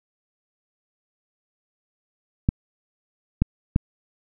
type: clicks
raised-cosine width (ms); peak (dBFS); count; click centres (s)
5; -5; 3; 2.489 / 3.42 / 3.761
effects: none